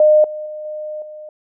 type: tone with level steps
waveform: sine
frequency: 610 Hz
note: D#5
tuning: 34 cents flat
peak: -7 / -24 / -26 / -24 / -31 dBFS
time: 0-1.29 s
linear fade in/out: 2 ms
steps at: 0.24 / 0.46 / 0.65 / 1.02 s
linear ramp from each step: 2 ms
effects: none